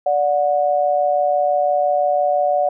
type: tone pair together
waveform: sine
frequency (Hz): 584.1 / 730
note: D5 / F#5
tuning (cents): -10 / -24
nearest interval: major third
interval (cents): 386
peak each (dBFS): -17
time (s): 0.06-2.69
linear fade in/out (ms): 5
effects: none